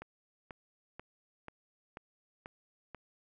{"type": "click train", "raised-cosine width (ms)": 0.5, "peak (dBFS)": -29, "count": 7, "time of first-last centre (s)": [0.02, 2.947], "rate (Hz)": 2.05, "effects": []}